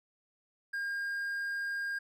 triangle tone, 1613 Hz, G6, 49 cents sharp, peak -31 dBFS, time 0.73-1.99 s, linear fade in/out 10 ms, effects none

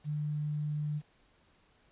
sine tone with quantisation, 149.5 Hz, D3, 31 cents sharp, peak -31 dBFS, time 0.04-1.02 s, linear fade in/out 50 ms, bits 10, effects pink hiss -67 dBFS RMS until 1.91 s + resampled to 8000 Hz

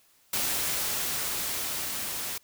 white noise with level ramp, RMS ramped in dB -28 to -34 dBFS, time 0.33-2.38 s, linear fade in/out 5 ms, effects white hiss -63 dBFS RMS until 2.43 s

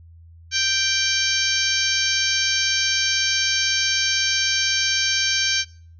harmonic tone with a mistuned harmonic, 784 Hz, G5, in tune, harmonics 2 / 3 / 4 / 5 / 6 / 7 / 8, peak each -26 / -27 / -26 / -28 / -26 / -26 / -26 dBFS, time 0.51-5.65 s, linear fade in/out 50 ms, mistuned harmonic 6, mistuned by -41 cents, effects noise-tail reverb RT60 0.5 s tail -23 dB re dry + added 83 Hz sine -43 dBFS peak until 5.99 s

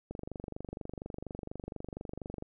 click train, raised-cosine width 2 ms, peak -26 dBFS, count 57, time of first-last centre 0.11-2.424 s, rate 24.2 Hz, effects none

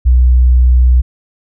sine tone, 62.2 Hz, B1, 13 cents sharp, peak -3 dBFS, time 0.05-1.02 s, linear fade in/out 20 ms, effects tanh soft clip ceiling -1 dBFS

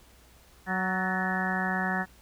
harmonic tone with a mistuned harmonic, 186.2 Hz, F#3, 11 cents sharp, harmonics 1 / 2 / 3 / 4 / 5 / 6 / 7 / 8 / 9 / 10, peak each -31 / -41 / -43 / -33 / -38 / -41 / -40 / -36 / -32 / -37 dBFS, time 0.66-2.06 s, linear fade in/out 50 ms, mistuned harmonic 9, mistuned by +52 cents, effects added 60 Hz sine -58 dBFS peak until 2.21 s + pink hiss -58 dBFS RMS until 2.21 s

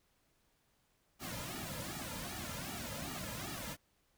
pink noise with flanger, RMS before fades -43 dBFS, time 1.19-3.77 s, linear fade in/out 50 ms, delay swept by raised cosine 1.9 to 2.71 ms, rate 2.6 Hz, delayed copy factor -1, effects pink hiss -75 dBFS RMS until 4.17 s

